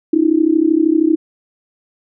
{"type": "tone with amplitude modulation", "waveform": "sine", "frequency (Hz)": 319.4, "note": "D#4", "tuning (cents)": 45, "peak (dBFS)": -6, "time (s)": [0.13, 1.16], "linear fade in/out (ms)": 5, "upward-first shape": "sine", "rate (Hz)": 32.9, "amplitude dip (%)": 90, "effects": []}